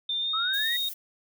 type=tone with pitch glide; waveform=sine; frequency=3594 to 3721 Hz; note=A7 to A#7; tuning=+36 to -4 cents; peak=-26 dBFS; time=0.09-0.89 s; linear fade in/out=5 ms; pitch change=+60 cents; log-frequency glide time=0.19-0.37 s
type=linear sweep; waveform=sine; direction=up; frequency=1244.5 to 1975.5 Hz; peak=-28 dBFS; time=0.33-0.77 s; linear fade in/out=10 ms
type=noise; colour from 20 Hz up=violet; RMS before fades=-38 dBFS; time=0.53-0.94 s; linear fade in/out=10 ms
effects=none